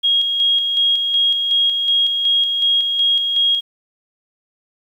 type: tone with tremolo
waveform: sine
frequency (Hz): 3276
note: G#7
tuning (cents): -24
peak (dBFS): -12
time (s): 0.03-3.61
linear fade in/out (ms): 20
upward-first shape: square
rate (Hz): 2.7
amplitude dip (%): 40
effects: 8-bit